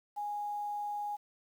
sine tone with quantisation, 827 Hz, G#5, 8 cents flat, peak -34 dBFS, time 0.16-1.17 s, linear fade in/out 20 ms, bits 10, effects none

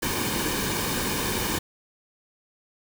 pink noise with comb filter, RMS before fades -27 dBFS, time 0.02-1.59 s, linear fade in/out 10 ms, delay 1.5 ms, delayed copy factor -0.6, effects none

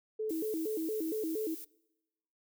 sine tone with vibrato, 373.9 Hz, F#4, 18 cents sharp, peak -32 dBFS, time 0.19-1.55 s, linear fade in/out 10 ms, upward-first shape square, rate 4.3 Hz, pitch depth 260 cents each way
violet noise, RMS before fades -46 dBFS, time 0.29-1.65 s, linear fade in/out 10 ms
effects noise-tail reverb RT60 1.0 s tail -24 dB re dry

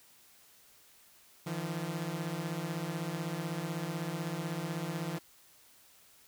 sawtooth beating tone pair, 155.56 / 171.56 Hz, D#3 / F3, 0 / -31 cents, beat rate 16 Hz, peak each -34 / -33 dBFS, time 1.46-5.19 s, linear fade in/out 10 ms, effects white hiss -61 dBFS RMS until 6.27 s

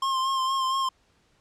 square tone with vibrato, 1061 Hz, C6, 24 cents sharp, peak -24 dBFS, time 0.02-0.89 s, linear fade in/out 5 ms, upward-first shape sine, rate 4.3 Hz, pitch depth 31 cents each way, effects pink hiss -65 dBFS RMS until 1.4 s + low-pass 7000 Hz 12 dB/octave

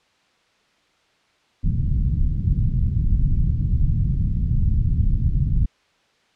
pink low-pass noise, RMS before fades -19 dBFS, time 1.63-5.66 s, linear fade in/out 10 ms, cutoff 160 Hz, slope 24 dB/octave, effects white hiss -61 dBFS RMS until 6.35 s + low-pass 4000 Hz 12 dB/octave

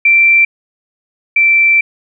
sine tone pair in turn, 2349 / 2340 Hz, D7 / D7, 0 / -7 cents, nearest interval unison, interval 7 cents, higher first, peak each -5 / -6 dBFS, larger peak first, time 0.05-0.45 / 1.36-1.81 s, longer second, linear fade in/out 5 ms, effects none

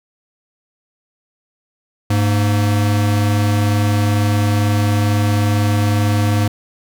square tone pair together, 102.73 / 232.3 Hz, G#2 / A#3, -18 / -6 cents, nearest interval octave + major second, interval 1412 cents, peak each -14 / -23 dBFS, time 2.1-6.48 s, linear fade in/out 5 ms, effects none

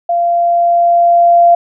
sine tone with level ramp, 690 Hz, F5, 21 cents flat, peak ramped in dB -10 to -3 dBFS, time 0.09-1.55 s, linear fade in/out 5 ms, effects none

